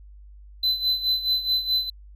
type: tone with tremolo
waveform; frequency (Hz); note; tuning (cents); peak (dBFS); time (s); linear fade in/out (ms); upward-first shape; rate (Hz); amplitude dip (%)
triangle; 4029; B7; +34; -17; 0.63-1.9; 5; sine; 4.7; 75
effects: added 50 Hz sine -43 dBFS peak until 2.15 s